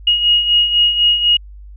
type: beating tone pair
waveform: sine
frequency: 2876 / 2880 Hz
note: F#7 / F#7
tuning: -50 / -47 cents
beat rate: 4 Hz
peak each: -18 / -11 dBFS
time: 0.07-1.37 s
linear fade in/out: 5 ms
effects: added 50 Hz sine -33 dBFS peak until 1.76 s